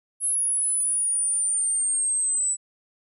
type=exponential sweep; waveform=sine; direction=down; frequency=10720 to 7902 Hz; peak=-21 dBFS; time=0.2-2.57 s; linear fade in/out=50 ms; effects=none